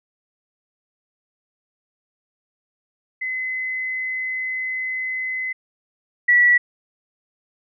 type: tone pair in turn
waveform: sine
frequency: 2035 / 1945.5 Hz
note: C7 / B6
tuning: -49 / -27 cents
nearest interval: minor second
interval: 78 cents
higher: first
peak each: -23 / -11 dBFS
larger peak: second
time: 3.21-5.53 / 6.28-6.58 s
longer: first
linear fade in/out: 10 ms
effects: none